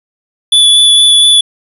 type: tone with vibrato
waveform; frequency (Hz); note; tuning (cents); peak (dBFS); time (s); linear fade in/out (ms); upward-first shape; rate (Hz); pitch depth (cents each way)
square; 3451; A7; -34; -4; 0.52-1.41; 5; sine; 4.3; 10
effects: resampled to 32000 Hz + 7-bit